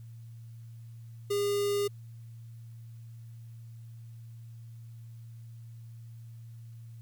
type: tone with notch filter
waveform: square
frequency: 406.1 Hz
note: G#4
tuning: 39 cents flat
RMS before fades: -29 dBFS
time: 1.3-1.88 s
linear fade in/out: 10 ms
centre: 1600 Hz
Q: 0.93
effects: added 115 Hz sine -44 dBFS peak until 7.01 s + white hiss -69 dBFS RMS until 7.01 s